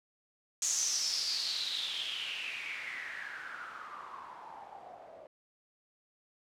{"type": "noise with low-pass filter sweep", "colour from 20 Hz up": "blue", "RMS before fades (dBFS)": -38, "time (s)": [0.62, 5.27], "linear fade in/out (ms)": 2, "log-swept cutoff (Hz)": [6800, 600], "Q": 7.2, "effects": []}